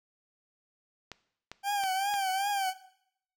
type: clicks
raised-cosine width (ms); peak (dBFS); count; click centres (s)
0.2; -23; 4; 1.117 / 1.516 / 1.837 / 2.14
type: tone with vibrato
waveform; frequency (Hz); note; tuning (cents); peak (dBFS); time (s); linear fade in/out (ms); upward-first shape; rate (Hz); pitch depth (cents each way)
40% pulse; 784; G5; 0; -27; 1.63-2.74; 50; triangle; 2.6; 93
effects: noise-tail reverb RT60 0.7 s tail -17 dB re dry